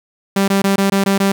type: tone bursts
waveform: sawtooth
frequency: 196.4 Hz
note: G3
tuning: 4 cents sharp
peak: -8 dBFS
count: 7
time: 0.36-1.32 s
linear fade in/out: 5 ms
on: 120 ms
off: 20 ms
effects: 8-bit